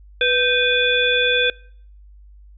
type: harmonic tone with a mistuned harmonic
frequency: 493.9 Hz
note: B4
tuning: in tune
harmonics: 1 / 3 / 5 / 7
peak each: -20 / -20 / -20 / -20 dBFS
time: 0.21-1.5 s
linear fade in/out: 2 ms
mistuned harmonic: 3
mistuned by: +89 cents
effects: noise-tail reverb RT60 0.6 s tail -25 dB re dry + added 50 Hz sine -42 dBFS peak until 2.57 s